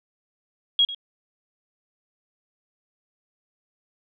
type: tone with echo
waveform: sine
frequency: 3298 Hz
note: G#7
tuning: 13 cents flat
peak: -15 dBFS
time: 0.79-0.85 s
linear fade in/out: 2 ms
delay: 97 ms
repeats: 1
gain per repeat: -15 dB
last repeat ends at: 0.947 s
effects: none

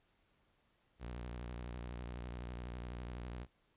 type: tone with vibrato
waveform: sawtooth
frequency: 60.3 Hz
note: B1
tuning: 41 cents flat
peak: -39 dBFS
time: 0.99-3.47 s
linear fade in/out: 50 ms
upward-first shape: sine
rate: 12 Hz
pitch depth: 120 cents each way
effects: pink hiss -75 dBFS RMS until 3.76 s + resampled to 8000 Hz

